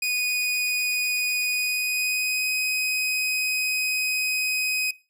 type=tone with pitch glide; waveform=sawtooth; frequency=2477 to 2514 Hz; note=D#7 to D#7; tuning=-8 to +17 cents; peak=-20 dBFS; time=0.02-4.91 s; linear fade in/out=5 ms; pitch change=+25 cents; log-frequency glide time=1.48-2.52 s; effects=noise-tail reverb RT60 0.3 s tail -19 dB re dry